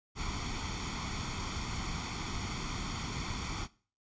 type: noise with comb filter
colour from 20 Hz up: pink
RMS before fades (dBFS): -37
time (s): 0.15-3.68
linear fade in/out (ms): 50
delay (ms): 0.89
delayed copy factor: +0.7
effects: noise-tail reverb RT60 0.4 s tail -20 dB re dry + resampled to 16000 Hz